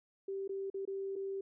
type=tone with dropouts; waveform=sine; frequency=390 Hz; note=G4; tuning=9 cents flat; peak=-36 dBFS; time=0.28-1.41 s; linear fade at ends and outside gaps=5 ms; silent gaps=0.478-0.492 / 0.701-0.742 / 0.853-0.875 / 1.157-1.161 s; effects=none